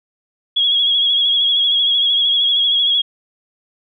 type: tone with vibrato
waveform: sine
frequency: 3322 Hz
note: G#7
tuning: in tune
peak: -12 dBFS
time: 0.56-3.02 s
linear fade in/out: 10 ms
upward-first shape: sine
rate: 13 Hz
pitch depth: 39 cents each way
effects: none